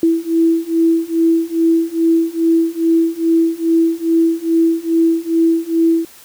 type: beating tone pair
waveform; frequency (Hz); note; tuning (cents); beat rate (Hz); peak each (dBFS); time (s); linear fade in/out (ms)
sine; 328.6 / 331; E4 / E4; -5 / +7; 2.4; -15 / -14; 0.03-6.05; 2
effects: white hiss -42 dBFS RMS until 6.24 s